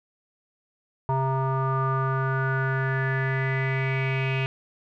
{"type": "tone with low-pass filter sweep", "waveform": "square", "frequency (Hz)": 133.1, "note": "C3", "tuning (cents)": 30, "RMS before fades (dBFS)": -25, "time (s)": [1.09, 4.46], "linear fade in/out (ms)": 0, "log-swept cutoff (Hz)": [960, 2600], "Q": 6.9, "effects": []}